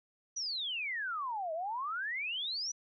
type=exponential two-way sweep; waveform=sine; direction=down then up; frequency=6020 to 620 to 6020 Hz; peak=-34 dBFS; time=0.36-2.72 s; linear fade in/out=10 ms; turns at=1.53 s; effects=none